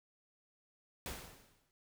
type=noise with exponential decay; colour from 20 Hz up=pink; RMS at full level=-41 dBFS; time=1.06-1.71 s; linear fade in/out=0 ms; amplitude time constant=140 ms; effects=none